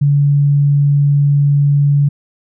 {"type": "tone", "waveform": "sine", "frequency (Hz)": 143.1, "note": "D3", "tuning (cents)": -45, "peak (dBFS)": -8, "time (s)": [0.01, 2.09], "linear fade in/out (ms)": 10, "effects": []}